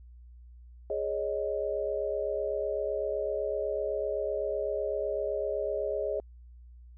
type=chord; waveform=sine; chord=Ab suspended fourth; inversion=none; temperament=equal; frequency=415.3 / 554.4 / 622.3 Hz; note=Ab4 / Db5 / Eb5; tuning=0 / 0 / 0 cents; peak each=-33 dBFS; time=0.9-6.2 s; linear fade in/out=2 ms; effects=added 60 Hz sine -48 dBFS peak until 6.97 s

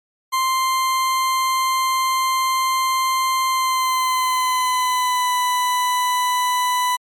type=tone with pitch glide; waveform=40% pulse; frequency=1047 to 994.5 Hz; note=C6 to B5; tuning=+1 to +12 cents; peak=-16 dBFS; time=0.32-6.97 s; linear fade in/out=20 ms; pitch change=-89 cents; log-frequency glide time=3.48-5.32 s; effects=MP3 64 kbps

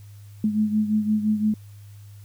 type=beating tone pair; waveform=sine; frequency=212.5 / 218.3 Hz; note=G#3 / A3; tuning=+40 / -13 cents; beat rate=5.8 Hz; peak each=-20 / -26 dBFS; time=0.44-1.54 s; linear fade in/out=2 ms; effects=added 102 Hz sine -41 dBFS peak until 2.24 s + white hiss -58 dBFS RMS until 2.24 s

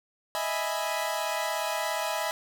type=chord; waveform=sawtooth; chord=E major seventh; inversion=third; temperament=equal; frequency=622.3 / 659.3 / 830.6 / 987.8 Hz; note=D#5 / E5 / G#5 / B5; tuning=0 / 0 / 0 / 0 cents; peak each=-30 dBFS; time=0.35-2.31 s; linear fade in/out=0 ms; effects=none

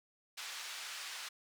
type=band-pass noise; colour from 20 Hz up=white; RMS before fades=-45 dBFS; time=0.37-1.29 s; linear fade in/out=10 ms; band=1100 to 5100 Hz; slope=12 dB/octave; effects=none

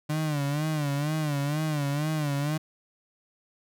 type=tone with vibrato; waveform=35% pulse; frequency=148.6 Hz; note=D3; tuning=21 cents sharp; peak=-24 dBFS; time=0.09-2.58 s; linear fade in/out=10 ms; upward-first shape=sine; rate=2.1 Hz; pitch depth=99 cents each way; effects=none

